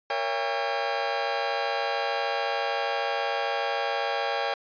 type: chord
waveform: sawtooth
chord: A# diminished seventh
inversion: none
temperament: just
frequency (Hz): 466.2 / 559.4 / 671.3 / 805.5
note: A#4 / C#5 / E5 / G5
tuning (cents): 0 / +16 / +31 / +47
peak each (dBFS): -30 / -27 / -30 / -25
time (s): 0.1-4.54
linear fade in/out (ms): 2
effects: resampled to 11025 Hz